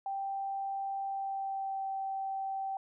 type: tone with pitch glide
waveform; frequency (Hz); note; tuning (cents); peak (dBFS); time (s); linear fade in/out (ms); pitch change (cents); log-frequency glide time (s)
sine; 784 to 775.9; G5 to G5; 0 to -18; -33; 0.06-2.77; 2; -18; 1.05-1.87
effects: none